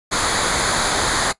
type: noise with comb filter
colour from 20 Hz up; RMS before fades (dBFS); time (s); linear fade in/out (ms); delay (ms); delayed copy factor
pink; -19; 0.11-1.33; 20; 0.36; -0.65
effects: noise-tail reverb RT60 0.1 s tail -19 dB re dry + resampled to 24000 Hz